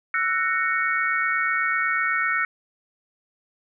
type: chord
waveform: sine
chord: F# dominant seventh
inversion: third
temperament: just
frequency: 1332 / 1480 / 1850 / 2220 Hz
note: E6 / F#6 / A#6 / C#7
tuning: +18 / 0 / -14 / +2 cents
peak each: -26 dBFS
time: 0.14-2.45 s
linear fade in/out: 2 ms
effects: none